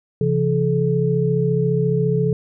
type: tone cluster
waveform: sine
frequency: 134.7 / 169.2 / 430.7 Hz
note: C#3 / E3 / A4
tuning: -49 / +45 / -37 cents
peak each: -20 dBFS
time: 0.21-2.33 s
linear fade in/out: 2 ms
effects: none